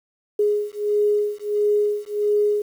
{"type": "beating tone pair", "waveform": "sine", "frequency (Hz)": [415.3, 416.8], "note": ["G#4", "G#4"], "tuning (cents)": [0, 6], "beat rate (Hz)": 1.5, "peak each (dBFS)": -21, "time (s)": [0.39, 2.62], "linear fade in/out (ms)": 5, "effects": ["8-bit"]}